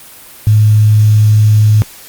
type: tone with quantisation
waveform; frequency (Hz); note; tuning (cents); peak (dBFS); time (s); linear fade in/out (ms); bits
sine; 106.9; A2; -49; -4; 0.47-1.82; 0; 5
effects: white hiss -35 dBFS RMS until 2.08 s + Opus 32 kbps